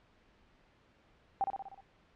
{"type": "tone with echo", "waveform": "sine", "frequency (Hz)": 784, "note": "G5", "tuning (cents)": 0, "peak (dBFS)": -27, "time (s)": [1.41, 1.44], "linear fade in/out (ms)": 0, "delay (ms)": 61, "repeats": 6, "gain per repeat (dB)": -4, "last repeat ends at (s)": 1.806, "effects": ["pink hiss -66 dBFS RMS until 2.15 s", "low-pass 3000 Hz 12 dB/octave"]}